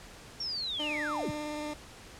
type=linear sweep; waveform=sine; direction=down; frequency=5588 to 56.1 Hz; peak=-32 dBFS; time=0.4-1.31 s; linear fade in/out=5 ms
type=tone with vibrato; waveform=20% pulse; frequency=299.8 Hz; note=D4; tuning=36 cents sharp; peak=-30 dBFS; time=0.79-1.74 s; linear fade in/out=10 ms; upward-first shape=triangle; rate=18 Hz; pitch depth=15 cents each way
effects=pink hiss -50 dBFS RMS until 2.19 s + low-pass 9000 Hz 12 dB/octave